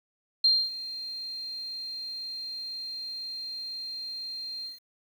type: tone with ADSR envelope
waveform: sine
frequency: 4186 Hz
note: C8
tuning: in tune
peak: -17 dBFS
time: 0.44-4.8 s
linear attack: 6 ms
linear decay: 250 ms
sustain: -17 dB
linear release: 150 ms
effects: 9-bit